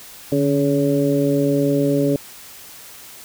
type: harmonic tone with a mistuned harmonic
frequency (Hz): 140.9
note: C#3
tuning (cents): +29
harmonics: 1 / 2 / 3 / 4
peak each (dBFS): -22 / -18 / -21 / -22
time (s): 0.32-2.16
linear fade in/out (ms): 2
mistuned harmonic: 1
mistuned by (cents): +65
effects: white hiss -40 dBFS RMS until 3.24 s